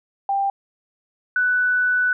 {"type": "tone pair in turn", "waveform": "sine", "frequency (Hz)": [791, 1489.6], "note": ["G5", "F#6"], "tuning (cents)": [15, 11], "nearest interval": "major seventh", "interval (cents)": 1096, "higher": "second", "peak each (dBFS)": [-18, -16], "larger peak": "second", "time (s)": [[0.29, 0.5], [1.36, 2.13]], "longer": "second", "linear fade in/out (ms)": 2, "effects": []}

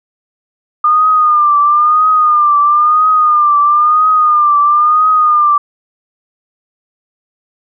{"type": "tone with vibrato", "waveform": "sine", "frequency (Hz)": 1211, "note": "D#6", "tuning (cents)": -47, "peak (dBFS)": -6, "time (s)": [0.84, 5.58], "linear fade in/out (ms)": 5, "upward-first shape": "triangle", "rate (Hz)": 1, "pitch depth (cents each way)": 74, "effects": []}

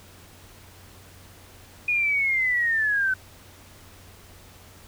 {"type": "linear sweep", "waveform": "sine", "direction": "down", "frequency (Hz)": [2464, 1509], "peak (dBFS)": -20, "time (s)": [1.88, 3.14], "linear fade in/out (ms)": 5, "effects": ["added 91 Hz sine -51 dBFS peak until 4.87 s", "pink hiss -50 dBFS RMS until 4.87 s"]}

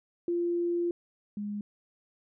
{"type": "tone pair in turn", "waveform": "sine", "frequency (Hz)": [345.8, 206.4], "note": ["F4", "G#3"], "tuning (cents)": [-17, -10], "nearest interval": "major sixth", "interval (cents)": 893, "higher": "first", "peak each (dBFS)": [-26, -32], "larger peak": "first", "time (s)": [[0.28, 0.91], [1.37, 1.61]], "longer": "first", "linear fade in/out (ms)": 2, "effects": []}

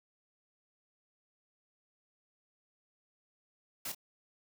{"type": "noise with echo", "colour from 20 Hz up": "white", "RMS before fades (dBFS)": -39, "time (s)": [3.85, 3.92], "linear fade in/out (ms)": 5, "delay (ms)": 28, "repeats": 1, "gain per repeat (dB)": -9, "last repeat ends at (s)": 3.948, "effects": []}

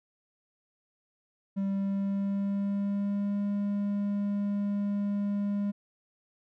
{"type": "tone with pitch glide", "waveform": "triangle", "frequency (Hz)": [196, 202.8], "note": ["G3", "G#3"], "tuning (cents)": [0, -41], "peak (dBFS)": -25, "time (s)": [1.56, 5.72], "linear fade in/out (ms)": 20, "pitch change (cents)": 59, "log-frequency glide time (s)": [1.69, 3.43], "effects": []}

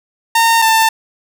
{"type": "tone pair in turn", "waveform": "sawtooth", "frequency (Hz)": [915, 892.6], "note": ["A#5", "A5"], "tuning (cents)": [-32, 25], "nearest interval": "unison", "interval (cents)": 43, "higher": "first", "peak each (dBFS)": -5, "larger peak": "neither", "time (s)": [[0.35, 0.62], [0.62, 0.89]], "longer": "neither", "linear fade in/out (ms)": 5, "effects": []}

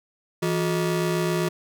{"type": "ring-modulated tone", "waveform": "35% pulse", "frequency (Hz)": 262.5, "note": "C4", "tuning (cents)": 6, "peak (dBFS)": -17, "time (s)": [0.42, 1.49], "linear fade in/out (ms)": 10, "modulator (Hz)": 97.4, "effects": []}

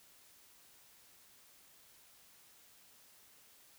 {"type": "silence", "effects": ["white hiss -63 dBFS RMS until 3.78 s"]}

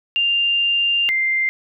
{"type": "tone pair in turn", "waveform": "sine", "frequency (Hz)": [2794, 2093], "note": ["F7", "C7"], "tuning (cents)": [0, 0], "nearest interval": "perfect fourth", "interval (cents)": 500, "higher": "first", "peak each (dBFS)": [-15, -16], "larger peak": "first", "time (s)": [[0.16, 1.09], [1.09, 1.49]], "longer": "first", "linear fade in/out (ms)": 0, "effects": []}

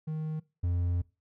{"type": "tone pair in turn", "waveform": "triangle", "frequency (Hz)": [156.1, 87.61], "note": ["D#3", "F2"], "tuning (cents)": [6, 6], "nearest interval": "minor seventh", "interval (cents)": 1000, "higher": "first", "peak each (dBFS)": [-29, -24], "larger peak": "second", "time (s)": [[0.07, 0.4], [0.63, 1.02]], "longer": "second", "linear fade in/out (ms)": 10, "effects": ["noise-tail reverb RT60 0.3 s tail -22 dB re dry"]}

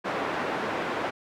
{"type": "band-pass noise", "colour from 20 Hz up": "pink", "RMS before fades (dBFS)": -30, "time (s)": [0.04, 1.11], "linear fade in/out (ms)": 20, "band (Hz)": [310, 1800], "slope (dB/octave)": 12, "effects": []}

